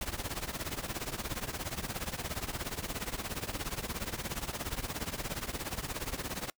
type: noise with tremolo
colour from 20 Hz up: pink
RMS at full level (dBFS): -34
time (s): 0.01-6.5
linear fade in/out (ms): 2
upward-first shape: triangle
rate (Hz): 17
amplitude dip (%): 90
effects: noise-tail reverb RT60 0.1 s tail -26 dB re dry